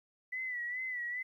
sine tone with vibrato, 1980 Hz, B6, 4 cents sharp, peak -35 dBFS, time 0.32-1.23 s, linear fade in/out 10 ms, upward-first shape sine, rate 2.4 Hz, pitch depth 64 cents each way, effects 12-bit

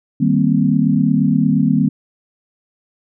sine chord, C minor seventh, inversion first, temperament equal, 155.56 / 196 / 233.1 / 261.6 Hz, Eb3 / G3 / Bb3 / C4, 0 / 0 / 0 / 0 cents, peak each -17 dBFS, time 0.2-1.89 s, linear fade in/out 10 ms, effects none

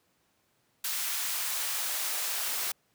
white noise with high-pass filter sweep, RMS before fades -32 dBFS, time 0.84-2.72 s, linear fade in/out 5 ms, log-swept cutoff 1200 to 510 Hz, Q 0.74, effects pink hiss -71 dBFS RMS until 2.94 s + high-pass 100 Hz 12 dB/octave

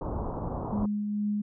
pink low-pass noise, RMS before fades -33 dBFS, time 0.01-0.86 s, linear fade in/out 5 ms, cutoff 1100 Hz, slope 48 dB/octave
sine tone with tremolo, 207.7 Hz, G#3, in tune, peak -25 dBFS, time 0.72-1.42 s, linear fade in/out 10 ms, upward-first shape triangle, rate 2.2 Hz, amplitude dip 35%
effects none

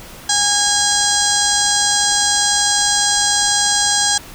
harmonic tone with a mistuned harmonic, 819 Hz, G#5, 24 cents flat, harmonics 1 / 2 / 4 / 5 / 6 / 7 / 8 / 9 / 10, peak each -22 / -22 / -22 / -22 / -22 / -22 / -22 / -22 / -22 dBFS, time 0.29-4.18 s, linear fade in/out 5 ms, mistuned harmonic 8, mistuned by -32 cents, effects pink hiss -37 dBFS RMS until 4.34 s

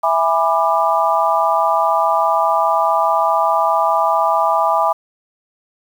sine chord, E dominant seventh, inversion none, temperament just, 659.3 / 824.1 / 988.9 / 1186.7 Hz, E5 / G#5 / B5 / D6, 0 / -14 / +2 / +18 cents, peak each -18 dBFS, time 0.03-4.93 s, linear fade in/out 10 ms, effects 7-bit

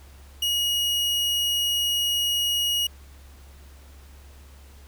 40% pulse tone, 2890 Hz, F#7, 41 cents flat, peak -21 dBFS, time 0.42-2.87 s, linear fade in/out 5 ms, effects added 69 Hz sine -45 dBFS peak until 4.87 s + pink hiss -54 dBFS RMS until 4.87 s

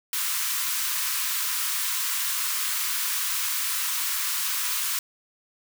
white high-pass noise, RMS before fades -27 dBFS, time 0.13-4.99 s, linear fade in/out 2 ms, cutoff 950 Hz, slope 96 dB/octave, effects none

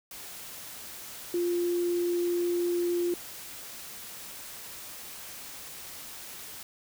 sine tone in noise, 349.2 Hz, F4, in tune, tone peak -25 dBFS, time 1.34-3.14 s, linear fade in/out 2 ms, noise white, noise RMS -43 dBFS, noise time 0.11-6.63 s, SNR +15 dB, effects none

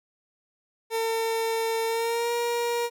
30% pulse tone with pitch glide, 452.3 to 473.7 Hz, A4 to A#4, +48 to +28 cents, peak -22 dBFS, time 0.9-2.9 s, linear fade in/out 50 ms, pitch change +80 cents, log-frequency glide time 1.86-2.32 s, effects none

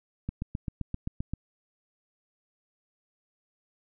click train, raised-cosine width 5 ms, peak -19 dBFS, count 9, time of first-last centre 0.29-1.336 s, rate 7.65 Hz, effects none

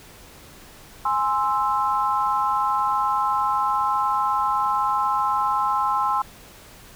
sine chord, Ab augmented, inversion none, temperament equal, 830.6 / 1046.5 / 1318.5 Hz, Ab5 / C6 / E6, 0 / 0 / 0 cents, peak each -24 / -22 / -25 dBFS, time 1.05-6.22 s, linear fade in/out 5 ms, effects pink hiss -46 dBFS RMS until 6.95 s

